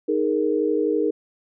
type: chord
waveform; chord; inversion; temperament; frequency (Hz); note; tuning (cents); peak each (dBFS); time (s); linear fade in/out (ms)
sine; D# suspended fourth; none; just; 311.1 / 414.8 / 466.7; D#4 / G#4 / A#4; 0 / -2 / +2; -23; 0.08-1.11; 10
effects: none